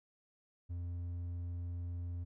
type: tone with hard clipping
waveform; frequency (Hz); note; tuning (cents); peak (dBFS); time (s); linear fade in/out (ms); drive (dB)
sine; 87.31; F2; 0; -39; 0.69-2.25; 20; 3
effects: none